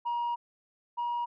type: tone pair in turn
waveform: sine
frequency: 951 / 955 Hz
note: A#5 / A#5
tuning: +34 / +42 cents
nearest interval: unison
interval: 8 cents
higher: second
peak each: -26 / -27 dBFS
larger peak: first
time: 0.05-0.36 / 0.97-1.26 s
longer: first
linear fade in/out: 20 ms
effects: tanh soft clip ceiling -27 dBFS